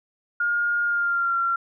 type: tone with pitch glide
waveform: sine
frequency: 1420 to 1370.8 Hz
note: F6 to F6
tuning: +28 to -33 cents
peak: -20 dBFS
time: 0.4-1.56 s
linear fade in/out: 5 ms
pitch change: -61 cents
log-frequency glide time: 0.84-1.38 s
effects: none